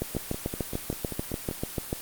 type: two click trains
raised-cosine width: 2 ms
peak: -14 / -19 dBFS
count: 14 / 8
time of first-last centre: 0.02-1.929 / 0.15-1.512 s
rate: 6.81 / 5.14 Hz
effects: white hiss -39 dBFS RMS until 2.01 s + Opus 24 kbps